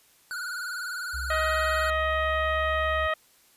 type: tone with vibrato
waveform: square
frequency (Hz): 1449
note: F#6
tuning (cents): -37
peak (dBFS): -32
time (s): 0.31-1.9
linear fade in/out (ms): 0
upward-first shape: triangle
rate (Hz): 20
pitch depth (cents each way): 100
type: tone with pitch glide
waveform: sine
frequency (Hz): 67.1 to 69.59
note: C2 to C#2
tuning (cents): +44 to +7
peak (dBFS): -32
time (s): 1.13-3.08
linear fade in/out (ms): 20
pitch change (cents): +63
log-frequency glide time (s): 1.36-2.68
type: harmonic tone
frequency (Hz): 629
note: D#5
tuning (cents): +19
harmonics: 1 / 2 / 3 / 4 / 5 / 6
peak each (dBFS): -28 / -28 / -29 / -39 / -39 / -45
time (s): 1.3-3.14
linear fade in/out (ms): 5
effects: white hiss -60 dBFS RMS until 3.56 s + resampled to 32000 Hz